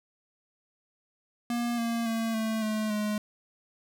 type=tone with pitch steps; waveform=square; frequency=237.8 / 232.1 / 226.5 / 221.1 / 215.8 / 210.6 Hz; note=A#3 / A#3 / A#3 / A3 / A3 / G#3; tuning=+35 / -7 / -50 / +9 / -33 / +24 cents; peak=-28 dBFS; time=1.5-3.18 s; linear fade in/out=2 ms; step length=280 ms; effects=none